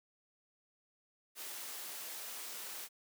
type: high-pass noise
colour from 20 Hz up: white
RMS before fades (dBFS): -45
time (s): 1.35-2.89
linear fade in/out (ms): 50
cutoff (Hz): 330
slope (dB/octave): 12
effects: none